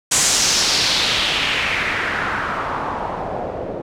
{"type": "noise with low-pass filter sweep", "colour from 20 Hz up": "white", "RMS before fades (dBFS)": -20, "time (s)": [0.11, 3.82], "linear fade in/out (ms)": 10, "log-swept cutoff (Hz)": [7900, 490], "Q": 2.3, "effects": []}